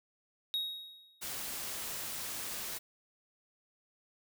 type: tone with exponential decay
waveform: triangle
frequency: 3774 Hz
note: A#7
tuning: 21 cents sharp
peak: -28 dBFS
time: 0.54-1.28 s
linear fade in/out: 0 ms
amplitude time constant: 160 ms
type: noise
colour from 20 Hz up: white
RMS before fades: -40 dBFS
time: 1.21-2.79 s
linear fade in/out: 20 ms
effects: none